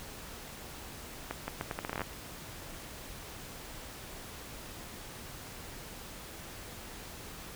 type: accelerating click train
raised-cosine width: 0.5 ms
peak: -19 dBFS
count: 13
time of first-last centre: 1.31-2.017 s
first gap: 170 ms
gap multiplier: 0.77
effects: pink hiss -46 dBFS RMS until 7.55 s